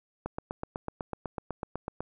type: click train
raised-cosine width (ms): 1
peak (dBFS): -19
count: 15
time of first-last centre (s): 0.26-2.006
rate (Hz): 8.02
effects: none